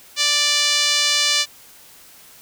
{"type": "tone with band-pass filter", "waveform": "5% pulse", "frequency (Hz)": 587.3, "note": "D5", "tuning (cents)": 0, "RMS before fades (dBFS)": -18, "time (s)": [0.16, 1.46], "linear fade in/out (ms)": 50, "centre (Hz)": 4000, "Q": 0.84, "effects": ["white hiss -46 dBFS RMS until 2.41 s"]}